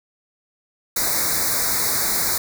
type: band-stop noise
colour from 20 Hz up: white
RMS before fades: -21 dBFS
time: 0.96-2.38 s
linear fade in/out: 5 ms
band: 2300 to 3800 Hz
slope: 96 dB/octave
effects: none